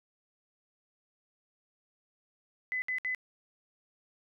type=tone bursts; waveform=sine; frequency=2014 Hz; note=B6; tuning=33 cents sharp; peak=-30 dBFS; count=3; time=2.72-3.148 s; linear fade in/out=0 ms; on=100 ms; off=64 ms; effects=none